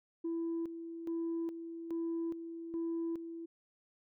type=tone with tremolo; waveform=sine; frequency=332.6 Hz; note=E4; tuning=16 cents sharp; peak=-32 dBFS; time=0.24-3.46 s; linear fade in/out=10 ms; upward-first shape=square; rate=1.2 Hz; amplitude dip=65%; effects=tanh soft clip ceiling -31 dBFS